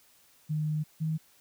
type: tone pair in turn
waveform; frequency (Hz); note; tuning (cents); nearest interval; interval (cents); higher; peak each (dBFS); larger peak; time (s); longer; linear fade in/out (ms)
sine; 153.2 / 158.05; D#3 / D#3; -27 / +27; minor second; 54; second; -27; neither; 0.49-0.84 / 1-1.18; first; 20
effects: white hiss -62 dBFS RMS until 1.4 s